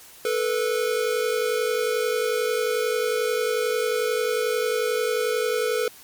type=tone pair together; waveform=square; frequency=438 / 489.2 Hz; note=A4 / B4; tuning=-8 / -16 cents; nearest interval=major second; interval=192 cents; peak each=-25 dBFS; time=0.25-5.88 s; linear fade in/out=2 ms; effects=white hiss -47 dBFS RMS until 6.03 s + MP3 96 kbps